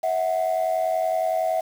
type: tone pair together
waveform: sine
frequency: 649.3 / 740 Hz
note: E5 / F#5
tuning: -26 / 0 cents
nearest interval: major second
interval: 226 cents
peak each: -21 / -23 dBFS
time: 0.03-1.61 s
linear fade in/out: 10 ms
effects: tanh soft clip ceiling -16 dBFS + 7-bit